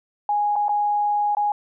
sine tone with dropouts, 828 Hz, G#5, 5 cents flat, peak -18 dBFS, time 0.29-1.52 s, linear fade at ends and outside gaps 2 ms, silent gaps 0.557-0.562 / 0.683-0.692 / 1.35-1.369 s, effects none

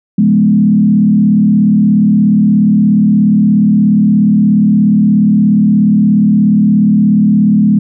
sine tone with frequency modulation, 207.7 Hz, G#3, in tune, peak -5 dBFS, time 0.18-7.79 s, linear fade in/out 5 ms, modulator 36.9 Hz, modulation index 0.97, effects none

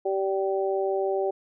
harmonic tone, 193.6 Hz, G3, 21 cents flat, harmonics 2 / 3 / 4, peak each -25 / -29 / -31 dBFS, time 0.05-1.31 s, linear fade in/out 10 ms, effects none

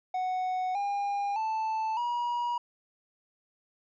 triangle tone with pitch steps, 740 / 807 / 880 / 959.7 Hz, F#5 / G#5 / A5 / B5, 0 / -50 / 0 / -50 cents, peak -26 dBFS, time 0.14-2.58 s, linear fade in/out 5 ms, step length 610 ms, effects resampled to 16000 Hz

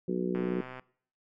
harmonic tone, 61.2 Hz, B1, 15 cents flat, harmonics 3 / 4 / 5 / 6 / 7 / 8, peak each -32 / -37 / -38 / -32 / -40 / -41 dBFS, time 0.08-0.61 s, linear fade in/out 5 ms
click train, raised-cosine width 0.5 ms, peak -28 dBFS, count 58, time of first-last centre 0.35-0.795 s, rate 128 Hz
effects noise-tail reverb RT60 0.6 s tail -23 dB re dry

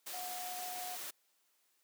sine tone in noise, 726 Hz, F#5, 33 cents flat, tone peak -43 dBFS, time 0.13-0.96 s, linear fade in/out 10 ms, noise white, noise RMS -44 dBFS, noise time 0.06-1.11 s, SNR -2 dB, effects white hiss -75 dBFS RMS until 1.83 s + high-pass 300 Hz 12 dB/octave

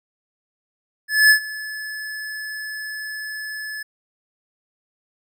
square tone with ADSR envelope, 1723 Hz, A6, 37 cents flat, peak -9 dBFS, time 1.08-3.83 s, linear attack 220 ms, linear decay 92 ms, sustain -20 dB, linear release 7 ms, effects none

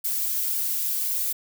violet noise with flanger, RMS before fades -26 dBFS, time 0.04-1.33 s, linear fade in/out 10 ms, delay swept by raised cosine 1.5 to 5.6 ms, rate 1.9 Hz, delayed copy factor -0.8, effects none

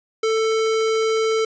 square tone, 443.1 Hz, A4, 12 cents sharp, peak -18 dBFS, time 0.23-1.45 s, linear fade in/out 5 ms, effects resampled to 16000 Hz + 9-bit

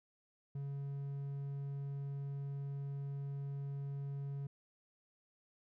triangle tone, 139.8 Hz, C#3, 15 cents sharp, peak -37 dBFS, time 0.55-4.47 s, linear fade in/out 5 ms, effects none

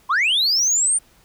sine linear sweep, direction up, 964 to 9150 Hz, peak -13 dBFS, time 0.09-0.99 s, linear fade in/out 20 ms, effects tanh soft clip ceiling -14 dBFS + pink hiss -55 dBFS RMS until 1.24 s

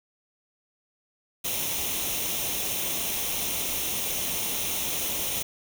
white noise with comb filter, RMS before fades -29 dBFS, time 1.44-5.43 s, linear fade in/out 10 ms, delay 0.32 ms, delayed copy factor +0.6, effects none

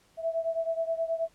sine beating tone pair, 655 / 664.4 Hz, E5 / E5, -11 / +13 cents, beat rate 9.4 Hz, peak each -29 / -32 dBFS, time 0.17-1.29 s, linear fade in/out 50 ms, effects pink hiss -64 dBFS RMS until 1.34 s + low-pass 11000 Hz 12 dB/octave

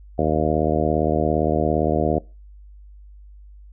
harmonic tone, 77.5 Hz, D#2, 6 cents flat, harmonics 1 / 2 / 3 / 4 / 5 / 6 / 7 / 8 / 9, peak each -26 / -26 / -26 / -26 / -26 / -26 / -26 / -26 / -26 dBFS, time 0.18-2.19 s, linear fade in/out 10 ms, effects noise-tail reverb RT60 0.3 s tail -23 dB re dry + added 50 Hz sine -41 dBFS peak until 3.72 s

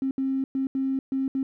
triangle tone bursts at uneven times, 267.3 Hz, C4, 37 cents sharp, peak -19 dBFS, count 6, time 0.02-0.11 / 0.18-0.44 / 0.55-0.67 / 0.75-0.99 / 1.12-1.28 / 1.35-1.43 s, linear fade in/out 2 ms, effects tanh soft clip ceiling -21 dBFS

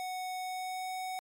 square tone with pitch glide, 740 to 745.1 Hz, F#5 to F#5, 0 to +12 cents, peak -36 dBFS, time 0-1.19 s, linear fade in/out 0 ms, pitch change +12 cents, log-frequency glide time 0.39-0.93 s, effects MP3 96 kbps

